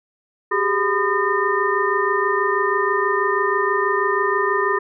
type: tone cluster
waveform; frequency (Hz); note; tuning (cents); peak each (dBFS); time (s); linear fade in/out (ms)
sine; 386.3 / 412.5 / 1009 / 1222 / 1818; G4 / G#4 / B5 / D#6 / A#6; -25 / -12 / +37 / -32 / -44; -23; 0.51-4.79; 10
effects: none